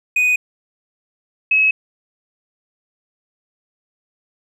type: tone pair in turn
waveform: triangle / sine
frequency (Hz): 2489 / 2569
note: D#7 / E7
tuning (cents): 0 / -45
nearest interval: minor second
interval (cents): 55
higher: second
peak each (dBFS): -11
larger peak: neither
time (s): 0.16-0.36 / 1.51-1.71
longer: neither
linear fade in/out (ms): 5
effects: none